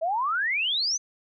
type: exponential sweep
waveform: sine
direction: up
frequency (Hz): 622.3 to 6310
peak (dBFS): -23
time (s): 0.01-0.98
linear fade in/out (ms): 20
effects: none